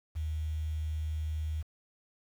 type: tone with quantisation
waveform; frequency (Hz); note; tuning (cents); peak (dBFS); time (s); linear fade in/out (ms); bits
sine; 77.78; D#2; 0; -31; 0.15-1.63; 20; 9
effects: none